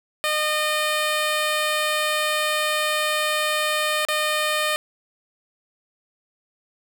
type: tone with dropouts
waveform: 10% pulse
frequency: 610 Hz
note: D#5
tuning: 34 cents flat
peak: -12 dBFS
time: 0.24-4.76 s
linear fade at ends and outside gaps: 0 ms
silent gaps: 4.051-4.086 s
effects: none